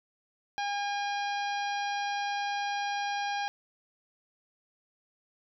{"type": "harmonic tone with a mistuned harmonic", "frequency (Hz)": 811, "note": "G#5", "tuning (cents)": -41, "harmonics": [1, 2, 3, 4, 5, 6, 7], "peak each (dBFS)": [-31, -37, -41, -43, -45, -47, -48], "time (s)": [0.58, 3.48], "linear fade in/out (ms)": 0, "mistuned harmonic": 7, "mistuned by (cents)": -16, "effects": []}